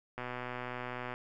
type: click train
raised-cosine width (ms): 0.5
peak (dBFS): -24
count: 120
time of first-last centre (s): 0.18-1.14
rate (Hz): 124
effects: none